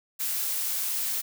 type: noise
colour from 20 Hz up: blue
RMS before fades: -29 dBFS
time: 0.19-1.22 s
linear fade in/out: 20 ms
effects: none